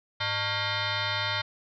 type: tone with frequency modulation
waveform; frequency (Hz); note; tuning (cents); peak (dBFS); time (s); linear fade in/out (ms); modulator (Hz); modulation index
sine; 1110; C#6; +2; -26; 0.2-1.42; 10; 503; 6.3
effects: none